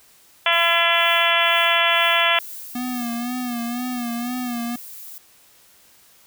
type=harmonic tone; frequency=338.3 Hz; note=E4; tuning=45 cents sharp; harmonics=2 / 3 / 4 / 5 / 6 / 7 / 8 / 9 / 10; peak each=-24 / -24 / -24 / -24 / -24 / -24 / -24 / -24 / -24 dBFS; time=0.46-2.39 s; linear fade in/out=2 ms
type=noise with tremolo; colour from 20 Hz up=violet; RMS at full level=-37 dBFS; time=0.52-3.17 s; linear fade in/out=5 ms; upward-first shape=triangle; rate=2.1 Hz; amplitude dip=85%
type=noise; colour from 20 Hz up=violet; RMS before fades=-38 dBFS; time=2.4-5.18 s; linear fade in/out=0 ms
type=tone with vibrato; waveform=square; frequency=243 Hz; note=B3; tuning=28 cents flat; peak=-25 dBFS; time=2.75-4.76 s; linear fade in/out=5 ms; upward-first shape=sine; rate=2 Hz; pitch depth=60 cents each way
effects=white hiss -53 dBFS RMS until 6.26 s